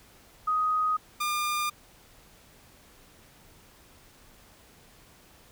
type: tone pair in turn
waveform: sine / sawtooth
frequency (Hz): 1251 / 1204.2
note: D#6 / D6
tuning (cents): +9 / +43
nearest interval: minor second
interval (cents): 66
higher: first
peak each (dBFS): -23 / -23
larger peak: neither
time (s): 0.47-0.97 / 1.2-1.7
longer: neither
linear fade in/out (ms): 10
effects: pink hiss -56 dBFS RMS until 5.51 s